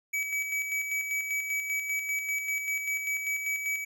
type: tone with tremolo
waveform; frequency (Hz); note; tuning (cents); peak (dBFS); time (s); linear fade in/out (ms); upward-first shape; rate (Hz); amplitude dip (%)
square; 2282; C#7; +50; -28; 0.13-3.85; 10; square; 5.1; 45
effects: none